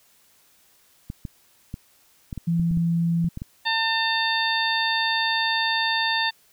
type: clicks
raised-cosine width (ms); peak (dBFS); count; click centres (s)
5; -19; 11; 1.101 / 1.252 / 1.741 / 2.328 / 2.377 / 2.597 / 2.712 / 2.773 / 3.245 / 3.374 / 3.419
type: tone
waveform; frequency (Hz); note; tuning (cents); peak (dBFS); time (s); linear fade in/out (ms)
sine; 168.5; E3; +38; -19; 2.47-3.29; 10
type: harmonic tone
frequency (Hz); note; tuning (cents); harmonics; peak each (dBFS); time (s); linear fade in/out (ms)
900; A5; +39; 1 / 2 / 3 / 4 / 5; -26 / -25 / -31 / -26 / -30; 3.65-6.31; 20
effects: white hiss -59 dBFS RMS until 6.52 s